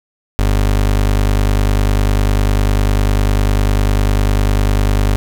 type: tone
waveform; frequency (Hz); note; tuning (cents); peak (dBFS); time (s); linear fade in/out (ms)
30% pulse; 50; G1; +35; -8; 0.39-5.16; 0
effects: none